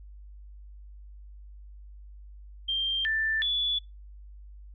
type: tone with pitch steps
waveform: sine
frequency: 3174 / 1771 / 3437 Hz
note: G7 / A6 / A7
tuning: +21 / +11 / -41 cents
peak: -25 dBFS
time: 2.68-3.79 s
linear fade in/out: 10 ms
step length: 370 ms
effects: noise-tail reverb RT60 0.2 s tail -21 dB re dry + added 50 Hz sine -44 dBFS peak until 4.74 s